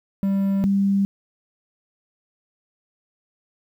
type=tone pair in turn; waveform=triangle / sine; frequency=196 / 197.48 Hz; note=G3 / G3; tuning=0 / +13 cents; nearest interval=unison; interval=13 cents; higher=second; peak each=-16 dBFS; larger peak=neither; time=0.23-0.64 / 0.64-1.05 s; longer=neither; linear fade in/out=0 ms; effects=9-bit